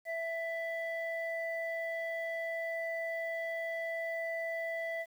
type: tone pair together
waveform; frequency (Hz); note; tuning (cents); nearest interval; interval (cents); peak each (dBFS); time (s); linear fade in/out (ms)
sine; 662 / 1985.3; E5 / B6; +7 / +9; octave + perfect fifth; 1902; -35 / -37; 0.05-5.06; 50
effects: tanh soft clip ceiling -28 dBFS + 10-bit